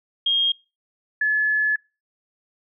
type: tone pair in turn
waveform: sine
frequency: 3239 / 1715.8 Hz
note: G#7 / A6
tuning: -44 / -44 cents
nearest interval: major seventh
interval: 1100 cents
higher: first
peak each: -17 dBFS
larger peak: neither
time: 0.26-0.52 / 1.21-1.76 s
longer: second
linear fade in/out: 5 ms
effects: noise-tail reverb RT60 0.3 s tail -25 dB re dry